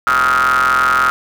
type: ring-modulated tone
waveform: 45% pulse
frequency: 65.41 Hz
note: C2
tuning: in tune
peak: -8 dBFS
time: 0.07-1.1 s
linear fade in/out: 0 ms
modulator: 1330 Hz
effects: none